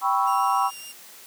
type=chord; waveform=sine; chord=C# half-diminished seventh; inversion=second; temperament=equal; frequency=784 / 987.8 / 1108.7 / 1318.5 Hz; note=G5 / B5 / C#6 / E6; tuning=0 / 0 / 0 / 0 cents; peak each=-24 / -24 / -24 / -27 dBFS; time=0.01-0.71 s; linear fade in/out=50 ms
type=tone with vibrato; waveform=15% pulse; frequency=2794 Hz; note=F7; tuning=in tune; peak=-31 dBFS; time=0.26-0.93 s; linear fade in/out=20 ms; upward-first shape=triangle; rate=7.1 Hz; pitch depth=14 cents each way
effects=white hiss -46 dBFS RMS until 1.26 s + high-pass 200 Hz 12 dB/octave